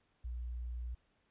sine tone, 60.1 Hz, B1, 46 cents flat, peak -38 dBFS, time 0.24-0.95 s, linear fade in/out 10 ms, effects pink hiss -75 dBFS RMS until 1.3 s + resampled to 8000 Hz

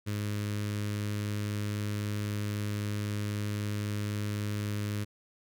sawtooth tone with notch filter, 103.83 Hz, G#2, in tune, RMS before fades -33 dBFS, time 0.06-5.05 s, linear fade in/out 20 ms, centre 770 Hz, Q 0.89, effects none

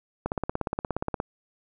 click train, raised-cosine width 1 ms, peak -13 dBFS, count 17, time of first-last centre 0.26-1.201 s, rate 17 Hz, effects none

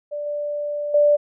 sine tone with level steps, 587.3 Hz, D5, in tune, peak -25 / -23 / -12 dBFS, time 0.11-1.17 s, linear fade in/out 20 ms, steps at 0.26 / 0.94 s, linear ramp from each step 5 ms, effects none

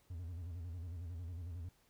triangle tone with vibrato, 86 Hz, F2, 26 cents flat, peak -40 dBFS, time 0.1-1.69 s, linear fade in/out 5 ms, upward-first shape square, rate 11 Hz, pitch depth 93 cents each way, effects pink hiss -72 dBFS RMS until 1.89 s

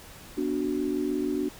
sine chord, B minor, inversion none, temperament equal, 246.9 / 293.7 / 370 Hz, B3 / D4 / F#4, 0 / 0 / 0 cents, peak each -32 / -28 / -30 dBFS, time 0.37-1.49 s, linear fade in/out 10 ms, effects pink hiss -47 dBFS RMS until 1.59 s

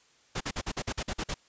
pink noise bursts, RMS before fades -32 dBFS, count 10, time 0.35-1.343 s, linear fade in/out 10 ms, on 57 ms, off 47 ms, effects white hiss -63 dBFS RMS until 1.48 s + resampled to 16000 Hz

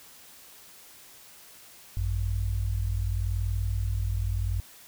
sine tone pair together, 54.11 / 94.9 Hz, A1 / F#2, -28 / +44 cents, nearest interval minor seventh, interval 972 cents, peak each -28 dBFS, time 1.97-4.6 s, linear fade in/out 0 ms, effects white hiss -51 dBFS RMS until 4.87 s

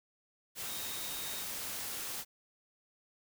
sine tone in noise, 3729 Hz, A#7, in tune, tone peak -46 dBFS, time 0.66-1.45 s, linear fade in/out 50 ms, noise white, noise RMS -40 dBFS, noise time 0.55-2.25 s, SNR -9 dB, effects none

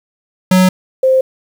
square / sine tone pair in turn, 185 / 523.3 Hz, F#3 / C5, 0 / 0 cents, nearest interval octave + tritone, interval 1800 cents, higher second, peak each -7 dBFS, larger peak neither, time 0.51-0.69 / 1.03-1.21 s, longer neither, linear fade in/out 5 ms, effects 7-bit

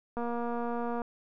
click train, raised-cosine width 1 ms, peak -22 dBFS, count 202, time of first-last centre 0.17-1.018 s, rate 237 Hz, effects none

